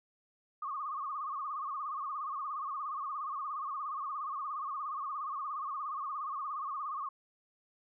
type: tone with vibrato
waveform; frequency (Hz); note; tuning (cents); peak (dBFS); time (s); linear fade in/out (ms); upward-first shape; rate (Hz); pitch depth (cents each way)
sine; 1156; D6; -28; -35; 0.62-7.09; 5; sine; 17; 130
effects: none